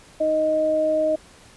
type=tone pair together; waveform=sine; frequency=311.5 / 623 Hz; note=D#4 / D#5; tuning=+2 / +2 cents; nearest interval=octave; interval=1200 cents; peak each=-27 / -18 dBFS; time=0.2-1.16 s; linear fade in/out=10 ms; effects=pink hiss -49 dBFS RMS until 1.56 s + resampled to 24000 Hz